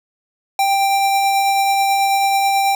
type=tone with tremolo; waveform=square; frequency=787 Hz; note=G5; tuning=7 cents sharp; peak=-13 dBFS; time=0.59-2.75 s; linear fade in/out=2 ms; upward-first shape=triangle; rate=9.2 Hz; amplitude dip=25%; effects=none